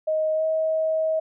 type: tone with pitch glide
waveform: sine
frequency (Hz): 626 to 635.8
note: D#5 to D#5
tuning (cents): +10 to +37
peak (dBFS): -20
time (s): 0.07-1.2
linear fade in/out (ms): 10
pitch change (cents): +27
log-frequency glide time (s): 0.34-0.44
effects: none